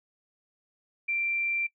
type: tone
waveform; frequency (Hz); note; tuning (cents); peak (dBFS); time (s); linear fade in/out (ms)
sine; 2358; D7; +6; -26; 1.08-1.67; 10
effects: noise-tail reverb RT60 0.1 s tail -21 dB re dry